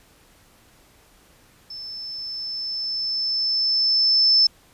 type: tone with level ramp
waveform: sine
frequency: 5274 Hz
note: E8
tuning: in tune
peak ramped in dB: -33 to -12 dBFS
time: 1.7-4.47 s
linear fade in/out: 5 ms
effects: pink hiss -55 dBFS RMS until 4.73 s + resampled to 32000 Hz